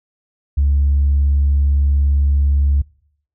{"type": "tone", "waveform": "sine", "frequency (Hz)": 70.6, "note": "C#2", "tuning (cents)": 32, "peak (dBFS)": -10, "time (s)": [0.57, 2.82], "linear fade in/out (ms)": 10, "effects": ["noise-tail reverb RT60 0.7 s tail -25 dB re dry", "tanh soft clip ceiling -8 dBFS"]}